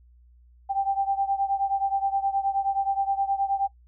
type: beating tone pair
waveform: sine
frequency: 784 / 793.5 Hz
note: G5 / G5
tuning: 0 / +21 cents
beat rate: 9.5 Hz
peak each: -24 / -27 dBFS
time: 0.69-3.68 s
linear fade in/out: 20 ms
effects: noise-tail reverb RT60 0.1 s tail -18 dB re dry + added 60 Hz sine -52 dBFS peak until 3.87 s